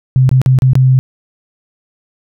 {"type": "tone with dropouts", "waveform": "sine", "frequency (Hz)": 130, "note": "C3", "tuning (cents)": -11, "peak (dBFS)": -5, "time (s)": [0.16, 0.99], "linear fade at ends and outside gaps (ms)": 0, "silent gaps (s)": [[0.292, 0.314], [0.416, 0.461], [0.588, 0.621], [0.733, 0.754]], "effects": []}